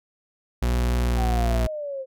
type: tone with pitch glide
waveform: 40% pulse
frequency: 60.4 to 58.51 Hz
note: B1 to A#1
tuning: -38 to +7 cents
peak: -19 dBFS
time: 0.62-1.67 s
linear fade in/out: 5 ms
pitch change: -55 cents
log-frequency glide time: 1.03-1.31 s
type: linear sweep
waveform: sine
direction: down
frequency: 780 to 518 Hz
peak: -28 dBFS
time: 1.15-2.06 s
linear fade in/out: 50 ms
effects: none